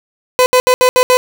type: tone bursts at uneven times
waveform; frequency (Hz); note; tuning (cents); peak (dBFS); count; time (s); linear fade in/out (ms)
30% pulse; 505; B4; +39; -4; 6; 0.39-0.46 / 0.53-0.6 / 0.67-0.74 / 0.81-0.89 / 0.96-1.03 / 1.1-1.17; 0
effects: none